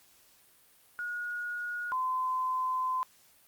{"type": "tone pair in turn", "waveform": "sine", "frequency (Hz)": [1445, 1025.9], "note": ["F#6", "C6"], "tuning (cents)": [-41, -34], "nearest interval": "tritone", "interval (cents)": 593, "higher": "first", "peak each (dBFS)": [-33, -28], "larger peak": "second", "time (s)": [[0.99, 1.92], [1.92, 3.03]], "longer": "second", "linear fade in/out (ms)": 0, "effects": ["white hiss -62 dBFS RMS until 3.47 s", "Opus 48 kbps"]}